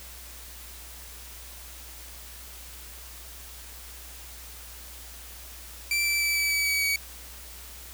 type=tone with pitch steps; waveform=sawtooth; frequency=2341 / 2328 / 2314 / 2301 / 2288 / 2274 / 2261 Hz; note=D7 / D7 / D7 / D7 / D7 / C#7 / C#7; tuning=-6 / -16 / -26 / -36 / -46 / +44 / +34 cents; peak=-20 dBFS; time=5.91-6.96 s; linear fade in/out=2 ms; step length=150 ms; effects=added 60 Hz sine -46 dBFS peak until 7.93 s + white hiss -45 dBFS RMS until 7.93 s